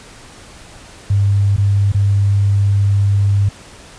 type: tone with dropouts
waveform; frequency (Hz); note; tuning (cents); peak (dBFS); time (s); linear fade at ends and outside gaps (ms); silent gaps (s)
sine; 100; G2; +35; -10; 1.1-3.49; 5; 1.564-1.58 / 1.92-1.945
effects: pink hiss -39 dBFS RMS until 3.98 s + resampled to 22050 Hz